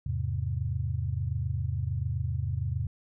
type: chord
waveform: sine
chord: E augmented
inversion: none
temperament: equal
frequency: 82.41 / 103.83 / 130.81 Hz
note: E2 / G#2 / B#2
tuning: 0 / 0 / 0 cents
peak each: -32 dBFS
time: 0.06-2.87 s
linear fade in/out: 5 ms
effects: none